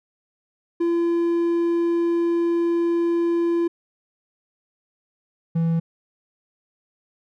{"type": "tone pair in turn", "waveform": "triangle", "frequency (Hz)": [340.1, 165.3], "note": ["F4", "E3"], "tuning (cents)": [-46, 5], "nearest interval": "octave", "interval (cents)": 1249, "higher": "first", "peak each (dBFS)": -16, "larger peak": "neither", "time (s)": [[0.8, 3.68], [5.55, 5.8]], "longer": "first", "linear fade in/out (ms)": 10, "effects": []}